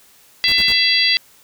harmonic tone, 670 Hz, E5, 28 cents sharp, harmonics 3 / 4 / 5 / 6 / 7, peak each -19 / -21 / -19 / -23 / -16 dBFS, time 0.44-1.17 s, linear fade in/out 0 ms
pink noise bursts, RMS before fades -30 dBFS, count 3, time 0.48-0.722 s, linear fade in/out 0 ms, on 42 ms, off 58 ms
effects white hiss -50 dBFS RMS until 1.43 s

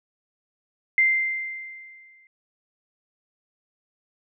sine tone with exponential decay, 2088 Hz, C7, 4 cents flat, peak -14 dBFS, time 0.98-2.27 s, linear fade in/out 1 ms, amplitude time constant 280 ms, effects none

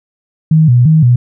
sine tone with vibrato, 139.1 Hz, C#3, 6 cents sharp, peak -4 dBFS, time 0.51-1.16 s, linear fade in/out 5 ms, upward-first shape square, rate 2.9 Hz, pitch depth 220 cents each way, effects none

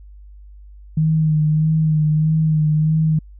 sine tone with vibrato, 155.56 Hz, D#3, in tune, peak -13 dBFS, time 0.97-3.19 s, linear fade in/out 5 ms, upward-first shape sine, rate 1.6 Hz, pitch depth 32 cents each way, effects added 50 Hz sine -38 dBFS peak until 3.39 s

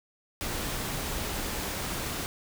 pink noise, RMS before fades -33 dBFS, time 0.41-2.26 s, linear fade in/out 0 ms, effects none

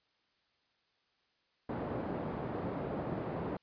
pink band-pass noise, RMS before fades -38 dBFS, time 1.69-3.57 s, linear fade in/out 5 ms, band 140 to 790 Hz, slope 12 dB/octave, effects white hiss -75 dBFS RMS until 3.62 s + resampled to 11025 Hz

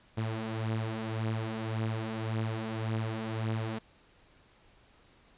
sawtooth beating tone pair, 109.9 / 111.7 Hz, A2 / A2, -2 / +27 cents, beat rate 1.8 Hz, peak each -33 / -29 dBFS, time 0.17-3.79 s, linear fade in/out 10 ms, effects pink hiss -62 dBFS RMS until 5.37 s + resampled to 8000 Hz

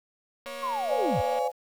click train, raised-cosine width 0.3 ms, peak -27 dBFS, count 222, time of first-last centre 0.46-1.389 s, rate 238 Hz
35% pulse tone with pitch glide, 553 to 564 Hz, C#5 to C#5, -4 to +30 cents, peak -35 dBFS, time 0.46-1.48 s, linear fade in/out 5 ms, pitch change +34 cents, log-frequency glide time 0.78-1.32 s
sine linear sweep, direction down, 1108.7 to 56 Hz, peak -27 dBFS, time 0.62-1.22 s, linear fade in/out 20 ms
sine chord, D half-diminished seventh, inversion third, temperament equal with one note detuned, 509.8 / 587.3 / 698.5 / 830.6 Hz, C5 / D5 / F5 / Ab5, -45 / 0 / 0 / 0 cents, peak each -28 / -34 / -32 / -29 dBFS, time 0.88-1.52 s, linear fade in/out 50 ms
effects 9-bit

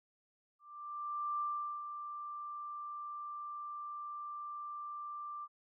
sine tone with ADSR envelope, 1181 Hz, D6, 9 cents sharp, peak -33 dBFS, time 0.59-5.48 s, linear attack 810 ms, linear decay 420 ms, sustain -8 dB, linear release 44 ms, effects none

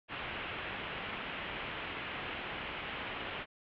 white low-pass noise, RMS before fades -41 dBFS, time 0.08-3.46 s, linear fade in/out 50 ms, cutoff 3100 Hz, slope 48 dB/octave, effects none

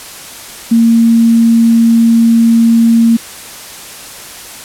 sine tone, 230 Hz, A#3, 23 cents flat, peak -4 dBFS, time 0.71-3.17 s, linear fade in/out 10 ms, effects white hiss -29 dBFS RMS until 4.64 s + low-pass 12000 Hz 12 dB/octave

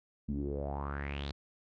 sawtooth tone with low-pass filter sweep, 70.6 Hz, C#2, 32 cents sharp, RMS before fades -37 dBFS, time 0.28-1.32 s, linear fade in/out 10 ms, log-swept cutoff 210 to 4400 Hz, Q 5.9, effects none

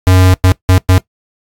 square tone bursts at uneven times, 92.5 Hz, F#2, in tune, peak -5 dBFS, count 4, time 0.07-0.34 / 0.44-0.52 / 0.69-0.78 / 0.89-0.98 s, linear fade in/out 0 ms, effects noise-tail reverb RT60 0.1 s tail -19 dB re dry + AAC 64 kbps

